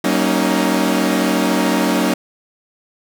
sawtooth chord, D# minor seventh, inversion first, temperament equal with one note detuned, 189.21 / 233.1 / 277.2 / 311.1 Hz, F#3 / A#3 / C#4 / D#4, +39 / 0 / 0 / 0 cents, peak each -16 dBFS, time 0.04-2.14 s, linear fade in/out 5 ms, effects none

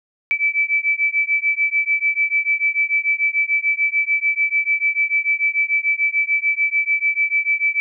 sine beating tone pair, 2308 / 2314.8 Hz, D7 / D7, -31 / -26 cents, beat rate 6.8 Hz, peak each -19 / -19 dBFS, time 0.31-7.8 s, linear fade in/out 0 ms, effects none

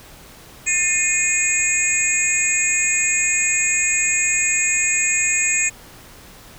sine tone cluster, 1787 / 2118 / 2479 / 6730 / 7640 Hz, A6 / C7 / D#7 / G#8 / A#8, +26 / +21 / -7 / +22 / +42 cents, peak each -28 / -27 / -20 / -24 / -20 dBFS, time 0.66-5.7 s, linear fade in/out 20 ms, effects pink hiss -43 dBFS RMS until 6.58 s

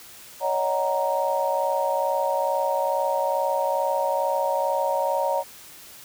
sine chord, D# minor seventh, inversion third, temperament just, 560 / 622.3 / 746.7 / 933.4 Hz, C#5 / D#5 / F#5 / A#5, +18 / 0 / +16 / +2 cents, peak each -25 / -28 / -30 / -25 dBFS, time 0.4-5.44 s, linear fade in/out 50 ms, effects white hiss -45 dBFS RMS until 6.04 s

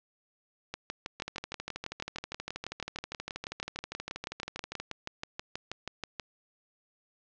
two click trains, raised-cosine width 0.2 ms, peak -19 / -18 dBFS, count 46 / 35, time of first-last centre 1.2-4.8 / 0.74-6.197 s, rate 12.5 / 6.23 Hz, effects low-pass 6000 Hz 12 dB/octave

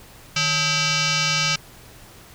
sine tone with frequency modulation, 1281 Hz, E6, 50 cents flat, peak -18 dBFS, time 0.36-1.56 s, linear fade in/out 5 ms, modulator 718 Hz, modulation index 6.7, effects added 120 Hz sine -53 dBFS peak until 2.34 s + pink hiss -46 dBFS RMS until 2.34 s

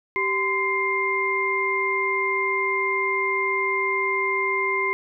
sine tone cluster, 389.1 / 1027 / 2109 Hz, G4 / C6 / C7, -13 / -33 / +13 cents, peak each -27 / -26 / -23 dBFS, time 0.16-4.93 s, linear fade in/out 0 ms, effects none

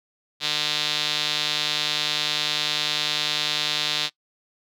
sawtooth tone with band-pass filter, 150 Hz, D3, 37 cents sharp, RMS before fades -25 dBFS, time 0.4-4.1 s, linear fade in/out 50 ms, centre 3800 Hz, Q 3.4, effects noise-tail reverb RT60 0.1 s tail -21 dB re dry

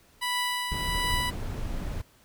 15% pulse tone with tremolo, 987 Hz, B5, 1 cent flat, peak -19 dBFS, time 0.21-1.31 s, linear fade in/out 20 ms, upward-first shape triangle, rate 1.4 Hz, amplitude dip 50%
brown noise, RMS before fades -32 dBFS, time 0.71-2.02 s, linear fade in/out 10 ms
effects pink hiss -60 dBFS RMS until 2.24 s

